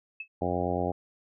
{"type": "tone with exponential decay", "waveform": "sine", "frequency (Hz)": 2599, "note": "E7", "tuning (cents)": -25, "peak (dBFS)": -31, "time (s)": [0.2, 0.28], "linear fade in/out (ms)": 5, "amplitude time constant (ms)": 17}
{"type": "harmonic tone", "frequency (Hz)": 89, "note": "F2", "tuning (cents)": 33, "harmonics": [1, 2, 3, 4, 5, 6, 7, 8, 9], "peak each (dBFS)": [-35, -35, -35, -35, -35, -35, -35, -35, -35], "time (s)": [0.41, 0.92], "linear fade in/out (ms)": 10}
{"effects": []}